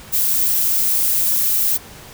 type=noise; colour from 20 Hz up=violet; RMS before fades=-17 dBFS; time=0.12-1.78 s; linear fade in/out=20 ms; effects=pink hiss -39 dBFS RMS until 2.13 s